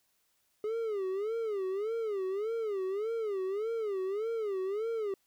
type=tone with vibrato; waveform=triangle; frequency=415.3 Hz; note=G#4; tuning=in tune; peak=-29 dBFS; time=0.64-5.14 s; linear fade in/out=2 ms; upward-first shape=sine; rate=1.7 Hz; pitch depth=180 cents each way; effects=white hiss -74 dBFS RMS until 5.26 s